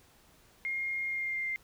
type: tone with pitch glide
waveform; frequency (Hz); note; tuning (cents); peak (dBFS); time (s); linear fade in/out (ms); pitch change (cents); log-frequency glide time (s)
sine; 2132 to 2098; C7 to C7; +32 to +4; -31; 0.65-1.56; 0; -28; 1.06-1.45
effects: pink hiss -62 dBFS RMS until 1.63 s